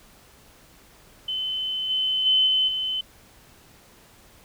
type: tone with level steps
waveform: sine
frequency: 3047 Hz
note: G7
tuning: 50 cents flat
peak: -25 / -21 / -16 / -18 / -24 dBFS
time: 1.28-3.01 s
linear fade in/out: 5 ms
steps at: 1.89 / 2.25 / 2.46 / 2.67 s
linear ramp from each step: 20 ms
effects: pink hiss -53 dBFS RMS until 4.44 s